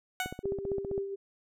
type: tone with exponential decay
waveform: 15% pulse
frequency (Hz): 740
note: F#5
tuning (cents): 0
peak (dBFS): -21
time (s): 0.2-0.43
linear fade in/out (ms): 1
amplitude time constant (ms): 48
type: click train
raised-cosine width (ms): 2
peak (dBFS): -24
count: 12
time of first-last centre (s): 0.26-0.979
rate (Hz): 15.3
type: tone with tremolo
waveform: sine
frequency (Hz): 394.3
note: G4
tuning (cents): +10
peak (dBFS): -29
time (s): 0.43-1.16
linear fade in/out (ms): 20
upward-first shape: sine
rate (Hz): 4.2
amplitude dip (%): 55
effects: none